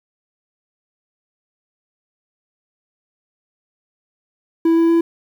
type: tone with pitch steps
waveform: triangle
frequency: 329.6 / 331.9 / 334.2 Hz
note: E4 / E4 / E4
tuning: 0 / +12 / +24 cents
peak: -9 dBFS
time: 4.65-5.01 s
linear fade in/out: 5 ms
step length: 120 ms
effects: 8-bit